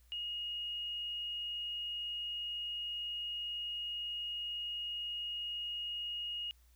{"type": "tone", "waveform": "sine", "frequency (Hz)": 2871, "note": "F7", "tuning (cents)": 47, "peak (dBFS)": -37, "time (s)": [0.12, 6.51], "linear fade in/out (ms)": 0, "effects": ["added 60 Hz sine -62 dBFS peak until 6.75 s", "white hiss -72 dBFS RMS until 6.75 s"]}